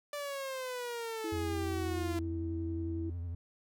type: exponential sweep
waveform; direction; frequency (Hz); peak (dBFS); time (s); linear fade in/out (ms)
sawtooth; down; 587.3 to 340; -33; 0.13-2.19; 2
type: tone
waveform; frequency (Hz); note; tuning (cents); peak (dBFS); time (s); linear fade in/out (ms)
sine; 329.2; E4; -2; -36; 1.24-3.1; 5
type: tone with vibrato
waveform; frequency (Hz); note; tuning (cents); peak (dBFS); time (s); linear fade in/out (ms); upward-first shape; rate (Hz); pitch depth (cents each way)
triangle; 85.8; F2; -30; -34; 1.32-3.35; 5; sine; 11; 54
effects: none